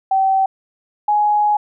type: tone pair in turn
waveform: sine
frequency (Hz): 770 / 836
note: G5 / G#5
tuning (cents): -31 / +11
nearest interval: minor second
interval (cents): 142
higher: second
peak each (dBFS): -12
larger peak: neither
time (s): 0.11-0.46 / 1.08-1.57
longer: second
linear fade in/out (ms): 5
effects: none